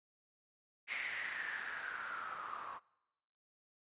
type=noise with low-pass filter sweep; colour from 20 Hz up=blue; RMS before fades=-43 dBFS; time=0.87-2.8 s; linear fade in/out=50 ms; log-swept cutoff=2200 to 1100 Hz; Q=7.3; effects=noise-tail reverb RT60 1.0 s tail -24 dB re dry + resampled to 8000 Hz